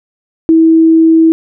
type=tone; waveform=sine; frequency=324.4 Hz; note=E4; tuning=28 cents flat; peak=-3 dBFS; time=0.49-1.32 s; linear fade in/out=0 ms; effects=none